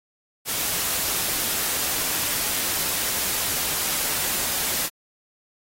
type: noise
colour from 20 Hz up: white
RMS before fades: -25 dBFS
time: 0.45-4.9 s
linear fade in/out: 50 ms
effects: AAC 48 kbps